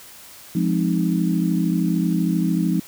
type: chord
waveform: sine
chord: F minor seventh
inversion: none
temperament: equal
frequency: 174.61 / 207.7 / 261.6 / 311.1 Hz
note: F3 / Ab3 / C4 / Eb4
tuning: 0 / 0 / 0 / 0 cents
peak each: -20 / -24 / -26 / -24 dBFS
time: 0.55-2.8 s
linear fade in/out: 5 ms
effects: white hiss -43 dBFS RMS until 2.87 s